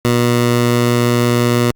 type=tone; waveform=15% pulse; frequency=120.4 Hz; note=B2; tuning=44 cents flat; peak=-5 dBFS; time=0.05-1.71 s; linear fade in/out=0 ms; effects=Opus 48 kbps